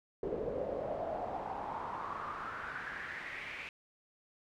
brown noise with band-pass filter sweep, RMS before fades -40 dBFS, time 0.23-3.69 s, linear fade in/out 2 ms, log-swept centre 440 to 2400 Hz, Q 4.9, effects none

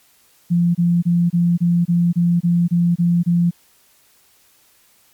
sine tone bursts, 172.6 Hz, F3, 20 cents flat, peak -12 dBFS, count 11, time 0.5-3.51 s, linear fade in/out 20 ms, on 250 ms, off 26 ms, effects white hiss -55 dBFS RMS until 5.13 s + MP3 96 kbps

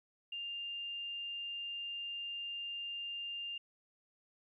sine tone, 2800 Hz, F7, 4 cents sharp, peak -39 dBFS, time 0.32-3.58 s, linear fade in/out 5 ms, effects 13-bit

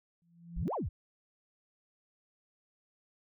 sine tone with exponential growth, 170 Hz, F3, 46 cents flat, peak -31 dBFS, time 0.22-0.68 s, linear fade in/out 0 ms, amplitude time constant 100 ms
sine exponential two-way sweep, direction up then down, 30.87 to 1113 to 56 Hz, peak -32 dBFS, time 0.56-0.89 s, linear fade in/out 10 ms, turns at 0.74 s
effects tanh soft clip ceiling -23 dBFS

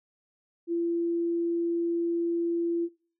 sine tone, 339.5 Hz, F4, 49 cents flat, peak -25 dBFS, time 0.67-2.89 s, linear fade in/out 50 ms, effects noise-tail reverb RT60 0.5 s tail -23 dB re dry

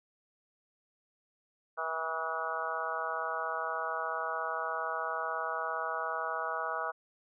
harmonic tone with a mistuned harmonic, 162.1 Hz, E3, 29 cents flat, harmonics 3 / 4 / 5 / 6 / 7 / 8 / 9, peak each -43 / -39 / -41 / -42 / -39 / -38 / -39 dBFS, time 1.77-6.92 s, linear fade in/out 20 ms, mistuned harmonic 8, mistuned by -30 cents, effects none

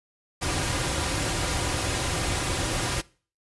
pink noise with comb filter, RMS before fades -27 dBFS, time 0.41-3.02 s, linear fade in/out 20 ms, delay 4.6 ms, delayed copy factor -0.5, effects noise-tail reverb RT60 0.4 s tail -22 dB re dry + resampled to 24000 Hz

